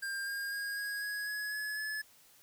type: tone with pitch steps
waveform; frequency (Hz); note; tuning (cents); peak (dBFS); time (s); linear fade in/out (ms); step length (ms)
square; 1598 / 1614.7 / 1631.6 / 1648.6 / 1665.9 / 1683.3 / 1700.9 / 1718.6; G6 / G#6 / G#6 / G#6 / G#6 / G#6 / G#6 / A6; +33 / -49 / -31 / -13 / +5 / +23 / +41 / -41; -36; 0.02-2.02; 10; 250
effects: white hiss -62 dBFS RMS until 2.42 s